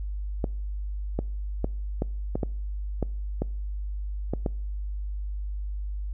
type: clicks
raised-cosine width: 2 ms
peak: -13 dBFS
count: 10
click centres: 0.442 / 1.19 / 1.644 / 2.021 / 2.355 / 2.432 / 3.027 / 3.42 / 4.336 / 4.462 s
effects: noise-tail reverb RT60 0.6 s tail -25 dB re dry + added 50 Hz sine -29 dBFS peak until 6.13 s